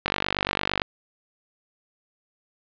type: click train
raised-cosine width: 0.3 ms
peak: -6 dBFS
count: 38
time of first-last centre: 0.06-0.818 s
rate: 48.8 Hz
effects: resampled to 11025 Hz + 7-bit